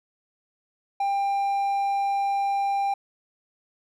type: tone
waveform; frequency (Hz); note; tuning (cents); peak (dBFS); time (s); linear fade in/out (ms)
triangle; 795; G5; +24; -20; 1-2.94; 5
effects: none